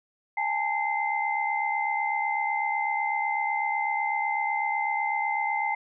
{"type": "tone cluster", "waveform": "sine", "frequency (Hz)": [818, 886, 2078], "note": ["G#5", "A5", "C7"], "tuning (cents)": [-26, 12, -12], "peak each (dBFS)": -29, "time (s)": [0.37, 5.75], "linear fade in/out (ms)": 5, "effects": []}